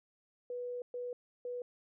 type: tone bursts at uneven times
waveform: sine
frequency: 490.5 Hz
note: B4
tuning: 12 cents flat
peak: -37 dBFS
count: 3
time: 0.5-0.82 / 0.94-1.13 / 1.45-1.62 s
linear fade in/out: 2 ms
effects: none